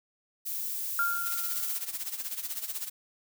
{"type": "noise", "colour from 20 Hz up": "violet", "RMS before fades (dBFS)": -34, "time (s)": [0.45, 1.79], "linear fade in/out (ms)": 20}
{"type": "tone with exponential decay", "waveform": "sine", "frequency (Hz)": 1393, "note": "F6", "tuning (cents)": -5, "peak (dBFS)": -23, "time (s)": [0.99, 1.87], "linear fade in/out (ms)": 1, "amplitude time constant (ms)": 190}
{"type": "noise with tremolo", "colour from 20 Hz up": "blue", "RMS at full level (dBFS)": -33, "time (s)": [1.25, 2.9], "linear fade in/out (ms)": 20, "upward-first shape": "sine", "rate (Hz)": 16, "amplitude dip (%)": 75}
{"effects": []}